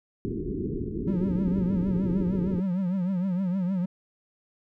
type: low-pass noise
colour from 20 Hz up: white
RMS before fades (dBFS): -31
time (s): 0.25-2.6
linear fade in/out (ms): 0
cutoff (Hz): 420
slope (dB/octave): 96
type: tone with vibrato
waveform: triangle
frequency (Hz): 185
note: F#3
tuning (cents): 0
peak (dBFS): -22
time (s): 1.07-3.86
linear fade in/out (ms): 10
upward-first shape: triangle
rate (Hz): 6.5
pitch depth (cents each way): 130
effects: none